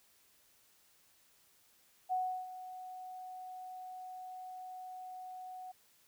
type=tone with ADSR envelope; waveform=sine; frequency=740 Hz; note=F#5; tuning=in tune; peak=-30 dBFS; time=2.09-5.72 s; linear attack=33 ms; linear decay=340 ms; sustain=-14 dB; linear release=11 ms; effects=white hiss -68 dBFS RMS until 6.07 s